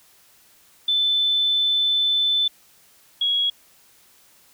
sine tone pair in turn, 3520 / 3322 Hz, A7 / G#7, 0 / 0 cents, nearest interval minor second, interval 100 cents, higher first, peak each -17 / -18 dBFS, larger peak first, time 0.88-2.48 / 3.21-3.5 s, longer first, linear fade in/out 5 ms, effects white hiss -55 dBFS RMS until 4.53 s

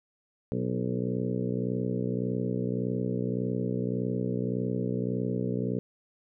harmonic tone with a mistuned harmonic, 61.74 Hz, B1, in tune, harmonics 2 / 3 / 4 / 5 / 6 / 7 / 8 / 9, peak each -33 / -32 / -34 / -40 / -40 / -35 / -39 / -45 dBFS, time 0.52-5.79 s, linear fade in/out 0 ms, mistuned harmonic 5, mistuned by +33 cents, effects none

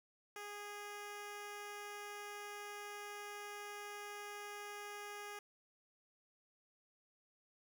10% pulse tone, 412 Hz, G#4, 14 cents flat, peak -38 dBFS, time 0.36-5.39 s, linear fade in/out 2 ms, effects none

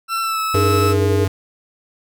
40% pulse tone with pitch glide, 1344 to 1302.7 Hz, E6 to E6, +33 to -21 cents, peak -18 dBFS, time 0.08-0.95 s, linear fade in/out 50 ms, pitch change -54 cents, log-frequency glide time 0.21-0.4 s
square tone, 95.4 Hz, G2, 47 cents flat, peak -17 dBFS, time 0.54-1.28 s, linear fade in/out 5 ms
sine chord, D# suspended fourth, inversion none, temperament equal, 311.1 / 415.3 / 466.2 Hz, D#4 / G#4 / A#4, 0 / 0 / 0 cents, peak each -24 / -18 / -24 dBFS, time 0.55-1.25 s, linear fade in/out 0 ms
effects none

